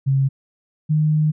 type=tone pair in turn; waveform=sine; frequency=135.7 / 153.55 Hz; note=C#3 / D#3; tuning=-36 / -23 cents; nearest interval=major second; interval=213 cents; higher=second; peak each=-14 dBFS; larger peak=neither; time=0.06-0.29 / 0.89-1.32 s; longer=second; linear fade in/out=20 ms; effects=none